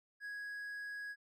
triangle tone, 1661.2 Hz, G#6, in tune, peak -40 dBFS, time 0.2-1.16 s, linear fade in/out 50 ms, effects none

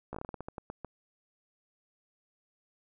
slowing click train, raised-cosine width 1 ms, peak -25 dBFS, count 13, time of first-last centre 0.13-0.847 s, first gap 15 ms, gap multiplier 1.23, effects none

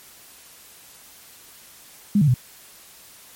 sine tone with pitch steps, 204.7 / 149.7 / 125.3 Hz, G#3 / D3 / B2, -25 / +33 / +25 cents, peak -13 dBFS, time 2.15-2.342 s, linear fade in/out 5 ms, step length 64 ms, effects white hiss -47 dBFS RMS until 3.35 s + MP3 64 kbps

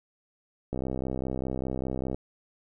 click train, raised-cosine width 2 ms, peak -18 dBFS, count 93, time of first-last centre 0.73-2.145 s, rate 65 Hz, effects none

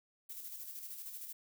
violet noise with tremolo, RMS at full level -45 dBFS, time 0.29-1.33 s, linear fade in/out 10 ms, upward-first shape square, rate 13 Hz, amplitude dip 40%, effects none

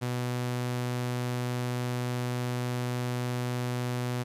sawtooth tone, 123.47 Hz, B2, in tune, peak -25 dBFS, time 0.01-4.24 s, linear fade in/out 20 ms, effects resampled to 32000 Hz + 11-bit

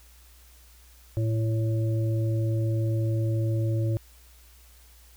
harmonic tone, 111.6 Hz, A2, 25 cents sharp, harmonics 1 / 3 / 5, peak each -23 / -33 / -37 dBFS, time 1.17-3.97 s, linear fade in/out 0 ms, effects added 60 Hz sine -52 dBFS peak until 5.16 s + white hiss -57 dBFS RMS until 5.16 s

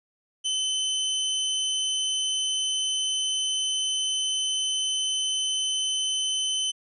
sawtooth tone, 3048 Hz, G7, 49 cents flat, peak -21 dBFS, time 0.44-6.72 s, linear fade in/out 20 ms, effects resampled to 24000 Hz

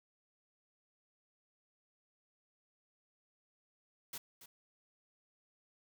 white noise with echo, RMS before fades -44 dBFS, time 4.13-4.18 s, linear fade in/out 5 ms, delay 280 ms, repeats 1, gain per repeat -12 dB, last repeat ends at 4.46 s, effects none

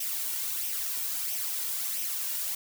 blue noise with flanger, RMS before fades -32 dBFS, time 0-2.55 s, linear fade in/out 5 ms, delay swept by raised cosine 0.34 to 2.14 ms, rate 1.5 Hz, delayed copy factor +0.5, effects none

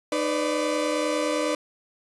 35% pulse tone cluster, 305.9 / 499.7 / 582 Hz, D#4 / B4 / D5, -29 / +20 / -16 cents, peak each -26 dBFS, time 0.12-1.55 s, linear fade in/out 2 ms, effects resampled to 24000 Hz

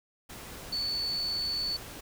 sine tone in noise, 4464 Hz, C#8, 11 cents sharp, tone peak -29 dBFS, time 0.72-1.77 s, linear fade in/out 10 ms, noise pink, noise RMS -44 dBFS, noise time 0.29-2.01 s, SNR +12 dB, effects none

